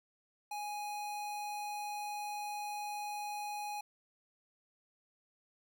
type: tone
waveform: square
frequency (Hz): 830.6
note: G#5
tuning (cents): 0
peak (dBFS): -39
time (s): 0.51-3.81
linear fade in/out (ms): 5
effects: none